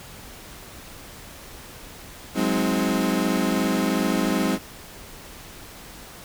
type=chord; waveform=35% pulse; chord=Ab dominant seventh; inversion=third; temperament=equal with one note detuned; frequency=185 / 207.7 / 261.6 / 316.6 Hz; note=Gb3 / Ab3 / C4 / Eb4; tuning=0 / 0 / 0 / +30 cents; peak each=-25 / -24 / -24 / -25 dBFS; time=2.34-4.59 s; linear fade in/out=50 ms; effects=pink hiss -42 dBFS RMS until 6.24 s